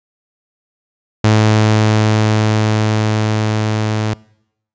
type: tone with level ramp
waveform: sawtooth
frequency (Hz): 108.1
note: A2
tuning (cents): -30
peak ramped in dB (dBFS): -4 to -11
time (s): 1.24-4.14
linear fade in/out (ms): 5
effects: noise-tail reverb RT60 0.8 s tail -24 dB re dry + resampled to 16000 Hz